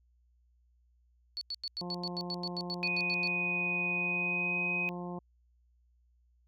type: tone bursts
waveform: sine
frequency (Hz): 4435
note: C#8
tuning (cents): 0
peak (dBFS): -34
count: 15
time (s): 1.37-3.274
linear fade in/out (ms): 0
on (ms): 42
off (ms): 91
type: harmonic tone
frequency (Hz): 176.7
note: F3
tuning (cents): +21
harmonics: 1 / 2 / 3 / 4 / 5 / 6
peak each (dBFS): -39 / -43 / -48 / -47 / -48 / -50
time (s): 1.81-5.19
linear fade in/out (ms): 5
type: tone with pitch glide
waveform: sine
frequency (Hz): 2489 to 2512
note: D#7 to D#7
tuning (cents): 0 to +16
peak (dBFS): -30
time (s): 2.83-4.89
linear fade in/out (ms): 0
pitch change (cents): +16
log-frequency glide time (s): 3.92-4.6
effects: added 60 Hz sine -65 dBFS peak until 6.47 s